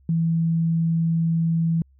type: tone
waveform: sine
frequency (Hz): 164.81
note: E3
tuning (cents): 0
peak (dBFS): -18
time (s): 0.09-1.82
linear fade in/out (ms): 2
effects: added 67 Hz sine -53 dBFS peak until 1.99 s